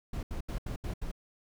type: noise bursts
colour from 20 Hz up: brown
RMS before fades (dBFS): -35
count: 6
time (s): 0.13-1.115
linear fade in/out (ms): 5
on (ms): 100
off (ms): 77
effects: none

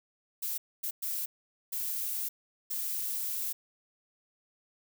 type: noise bursts at uneven times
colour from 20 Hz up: violet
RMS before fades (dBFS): -34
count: 5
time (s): 0.42-0.58 / 0.83-0.91 / 1.02-1.26 / 1.72-2.29 / 2.7-3.53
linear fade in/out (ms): 10
effects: none

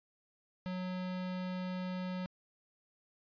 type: tone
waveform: square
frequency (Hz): 183.4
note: F#3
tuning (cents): -15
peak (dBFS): -37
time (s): 0.66-2.26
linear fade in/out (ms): 0
effects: resampled to 11025 Hz

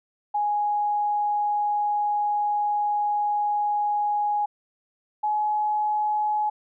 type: tone pair in turn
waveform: sine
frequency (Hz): 830.6 / 845.1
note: G#5 / G#5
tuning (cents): 0 / +30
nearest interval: unison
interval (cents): 30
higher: second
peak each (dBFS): -21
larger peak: neither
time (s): 0.34-4.46 / 5.23-6.5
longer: first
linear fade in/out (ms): 10
effects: none

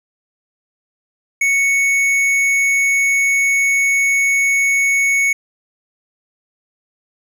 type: tone with tanh clipping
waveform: triangle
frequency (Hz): 2217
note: C#7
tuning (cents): 0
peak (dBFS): -14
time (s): 1.41-5.33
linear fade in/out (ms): 5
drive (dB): 15
effects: none

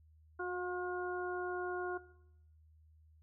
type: harmonic tone with a mistuned harmonic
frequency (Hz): 358.1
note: F4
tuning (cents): +43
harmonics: 1 / 2 / 3 / 4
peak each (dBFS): -39 / -45 / -46 / -41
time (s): 0.39-1.98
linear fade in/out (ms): 10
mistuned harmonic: 1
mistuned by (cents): +16
effects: noise-tail reverb RT60 0.8 s tail -19 dB re dry + added 78 Hz sine -61 dBFS peak until 3.22 s

